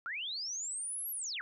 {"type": "linear two-way sweep", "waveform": "sine", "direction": "up then down", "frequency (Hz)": [1318.5, 11840, 1318.5], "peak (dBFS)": -36, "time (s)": [0.06, 1.41], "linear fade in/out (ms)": 0, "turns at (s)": 1.11, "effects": []}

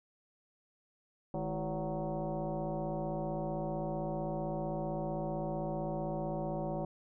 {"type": "tone with frequency modulation", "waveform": "sine", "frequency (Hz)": 207.8, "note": "G#3", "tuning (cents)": 1, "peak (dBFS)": -33, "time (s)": [1.34, 6.85], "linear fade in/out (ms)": 2, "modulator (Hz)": 180, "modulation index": 3.3, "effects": []}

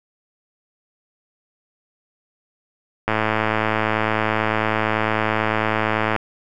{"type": "click train", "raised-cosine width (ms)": 0.5, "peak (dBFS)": -4, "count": 337, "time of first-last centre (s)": [3.08, 6.163], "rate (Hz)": 109, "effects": []}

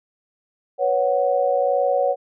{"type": "chord", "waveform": "sine", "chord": "B suspended second", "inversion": "none", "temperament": "just", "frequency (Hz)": [493.9, 555.6, 740.8], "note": ["B4", "C#5", "F#5"], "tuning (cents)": [0, 4, 2], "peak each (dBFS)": [-23, -19, -22], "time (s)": [0.78, 2.16], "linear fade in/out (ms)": 50, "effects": []}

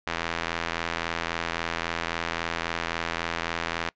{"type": "tone with band-pass filter", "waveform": "sawtooth", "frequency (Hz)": 83.7, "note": "E2", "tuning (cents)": 27, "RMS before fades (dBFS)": -31, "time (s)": [0.07, 3.89], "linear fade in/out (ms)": 0, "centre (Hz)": 2000, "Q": 0.84, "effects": ["noise-tail reverb RT60 0.1 s tail -24 dB re dry", "resampled to 16000 Hz"]}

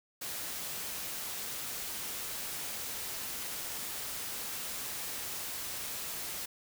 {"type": "noise", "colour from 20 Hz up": "white", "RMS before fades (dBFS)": -39, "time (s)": [0.21, 6.46], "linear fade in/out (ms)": 10, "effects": []}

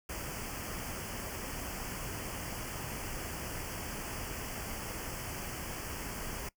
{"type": "band-stop noise", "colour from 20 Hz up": "pink", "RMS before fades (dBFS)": -40, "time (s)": [0.09, 6.49], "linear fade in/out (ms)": 5, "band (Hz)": [3200, 4600], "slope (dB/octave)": 96, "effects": ["noise-tail reverb RT60 0.1 s tail -21 dB re dry"]}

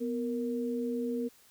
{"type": "tone pair together", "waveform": "sine", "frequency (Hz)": [247, 466.2], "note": ["B3", "A#4"], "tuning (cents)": [0, 0], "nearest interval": "major seventh", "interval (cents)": 1100, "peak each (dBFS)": [-32, -34], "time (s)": [0, 1.29], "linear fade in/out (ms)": 20, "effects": ["white hiss -61 dBFS RMS until 1.5 s"]}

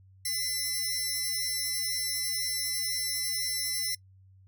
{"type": "tone pair together", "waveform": "10% pulse", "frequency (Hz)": [2026, 5402], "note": ["B6", "E8"], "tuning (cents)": [44, 42], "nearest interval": "octave + perfect fourth", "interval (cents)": 1698, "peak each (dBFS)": -25, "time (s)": [0.25, 3.95], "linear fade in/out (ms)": 5, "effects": ["noise-tail reverb RT60 0.1 s tail -23 dB re dry", "added 95 Hz sine -54 dBFS peak until 4.47 s"]}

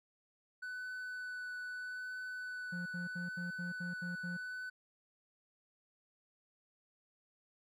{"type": "tone with vibrato", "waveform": "triangle", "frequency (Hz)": 1495, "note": "F#6", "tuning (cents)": 17, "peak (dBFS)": -39, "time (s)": [0.62, 4.7], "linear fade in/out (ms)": 10, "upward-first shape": "triangle", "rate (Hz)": 0.79, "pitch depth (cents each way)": 11}
{"type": "tone bursts", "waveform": "triangle", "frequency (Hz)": 176.3, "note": "F3", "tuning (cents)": 17, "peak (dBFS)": -38, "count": 8, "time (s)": [2.72, 4.372], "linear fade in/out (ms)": 10, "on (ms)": 140, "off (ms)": 76}
{"effects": []}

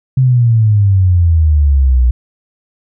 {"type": "exponential sweep", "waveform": "sine", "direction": "down", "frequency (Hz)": [132.8, 59.7], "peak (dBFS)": -6, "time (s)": [0.17, 2.11], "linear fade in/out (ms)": 5, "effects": []}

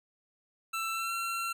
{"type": "tone with pitch glide", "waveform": "25% pulse", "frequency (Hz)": [1333, 1359.4], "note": ["E6", "F6"], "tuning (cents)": [19, -47], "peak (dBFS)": -28, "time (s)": [0.73, 1.53], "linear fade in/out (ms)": 10, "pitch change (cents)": 34, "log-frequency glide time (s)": [0.92, 1.13], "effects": []}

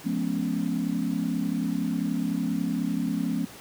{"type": "chord", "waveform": "sine", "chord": "C# dominant seventh", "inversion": "first", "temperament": "equal with one note detuned", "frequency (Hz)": [174.61, 213.1, 246.9, 277.2], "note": ["E#3", "G#3", "B3", "C#4"], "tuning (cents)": [0, 45, 0, 0], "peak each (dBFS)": -30, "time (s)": [0.04, 3.46], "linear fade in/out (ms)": 20, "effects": ["pink hiss -45 dBFS RMS until 3.6 s", "high-pass 100 Hz 12 dB/octave"]}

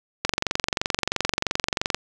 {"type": "click train", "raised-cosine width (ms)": 0.2, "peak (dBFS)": -4, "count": 40, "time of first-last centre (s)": [0.25, 1.946], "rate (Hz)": 23, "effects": []}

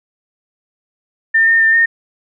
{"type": "tone with pitch steps", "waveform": "sine", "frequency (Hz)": [1802, 1823, 1797, 1833], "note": ["A6", "A#6", "A6", "A#6"], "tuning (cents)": [41, -39, 36, -30], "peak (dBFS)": -8, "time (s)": [1.34, 1.86], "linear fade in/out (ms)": 10, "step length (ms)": 130, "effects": []}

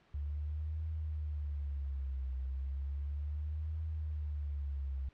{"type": "tone with vibrato", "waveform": "sine", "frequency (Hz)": 71.6, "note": "D2", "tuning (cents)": -43, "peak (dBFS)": -35, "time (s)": [0.14, 5.09], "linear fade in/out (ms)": 5, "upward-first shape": "triangle", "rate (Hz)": 0.34, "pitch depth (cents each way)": 180, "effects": ["pink hiss -67 dBFS RMS until 5.13 s", "low-pass 3000 Hz 12 dB/octave"]}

